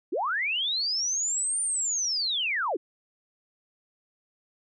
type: linear two-way sweep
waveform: sine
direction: up then down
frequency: 275 to 9140 to 275 Hz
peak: -25 dBFS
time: 0.12-2.77 s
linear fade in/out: 10 ms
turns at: 1.62 s
effects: none